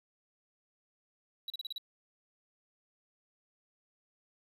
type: tone bursts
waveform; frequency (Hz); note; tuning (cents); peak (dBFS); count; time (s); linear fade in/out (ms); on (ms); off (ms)
triangle; 3908; B7; -19; -35; 6; 1.48-1.781; 2; 21; 35
effects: none